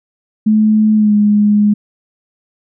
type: tone with pitch glide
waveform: sine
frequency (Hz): 215.3 to 208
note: A3 to G#3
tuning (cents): -37 to +3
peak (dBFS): -7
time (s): 0.46-1.74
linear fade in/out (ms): 10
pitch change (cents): -60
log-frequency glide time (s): 0.95-1.14
effects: none